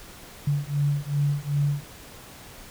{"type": "beating tone pair", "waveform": "sine", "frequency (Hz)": [142.7, 145.3], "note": ["D3", "D3"], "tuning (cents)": [-49, -18], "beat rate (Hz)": 2.6, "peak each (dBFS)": -25, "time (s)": [0.47, 1.84], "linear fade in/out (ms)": 5, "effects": ["pink hiss -45 dBFS RMS until 2.7 s"]}